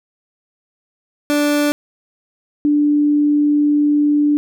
30% pulse / sine tone pair in turn, 293 / 294.1 Hz, D4 / D4, -4 / +3 cents, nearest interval unison, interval 7 cents, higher second, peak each -11 dBFS, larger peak neither, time 1.3-1.72 / 2.65-4.37 s, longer second, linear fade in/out 0 ms, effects none

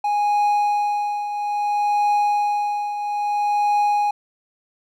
triangle tone with tremolo, 827 Hz, G#5, 8 cents flat, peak -13 dBFS, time 0.04-4.11 s, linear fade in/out 5 ms, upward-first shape triangle, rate 0.6 Hz, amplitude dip 65%, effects none

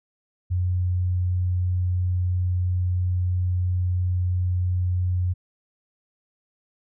sine tone, 90.3 Hz, F#2, 42 cents flat, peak -20 dBFS, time 0.5-5.34 s, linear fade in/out 20 ms, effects none

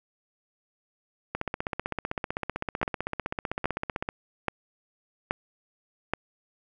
two click trains, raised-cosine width 0.5 ms, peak -10 / -14 dBFS, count 5 / 44, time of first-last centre 2.83-6.136 / 1.35-4.089 s, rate 1.21 / 15.7 Hz, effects none

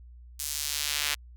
sawtooth tone with high-pass filter sweep, 146.83 Hz, D3, in tune, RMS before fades -31 dBFS, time 0.39-1.15 s, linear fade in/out 10 ms, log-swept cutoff 7200 to 2300 Hz, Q 0.9, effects added 60 Hz sine -46 dBFS peak until 1.36 s

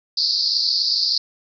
pink band-pass noise, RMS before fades -20 dBFS, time 0.17-1.18 s, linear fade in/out 5 ms, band 4300 to 5000 Hz, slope 96 dB/octave, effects none

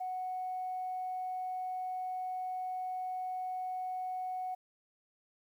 sine tone, 740 Hz, F#5, in tune, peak -34 dBFS, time 0-4.55 s, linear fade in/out 10 ms, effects tanh soft clip ceiling -30 dBFS + 11-bit

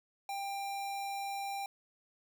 square tone, 793 Hz, G5, 20 cents sharp, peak -37 dBFS, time 0.29-1.66 s, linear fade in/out 2 ms, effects none

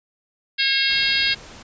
harmonic tone, 542 Hz, C#5, 39 cents flat, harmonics 3 / 4 / 5 / 6 / 7 / 8 / 9, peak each -25 / -25 / -25 / -25 / -25 / -25 / -25 dBFS, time 0.58-1.35 s, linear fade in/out 20 ms
pink noise, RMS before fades -41 dBFS, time 0.89-1.63 s, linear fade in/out 10 ms
effects resampled to 16000 Hz

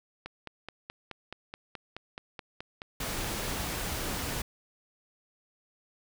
click train, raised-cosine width 0.3 ms, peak -23 dBFS, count 15, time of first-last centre 0.26-3.245 s, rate 4.69 Hz
pink noise, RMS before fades -34 dBFS, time 3-4.42 s, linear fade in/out 5 ms
effects none

